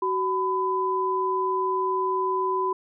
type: tone pair together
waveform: sine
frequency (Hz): 375.8 / 1003.3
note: F#4 / B5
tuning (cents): +27 / +27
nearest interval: octave + perfect fourth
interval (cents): 1700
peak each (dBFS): -26 / -24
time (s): 0.02-2.73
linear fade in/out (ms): 5
effects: none